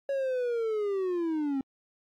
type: linear sweep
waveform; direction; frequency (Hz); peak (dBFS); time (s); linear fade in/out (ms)
triangle; down; 558 to 263.5; -25; 0.09-1.61; 2
effects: AAC 64 kbps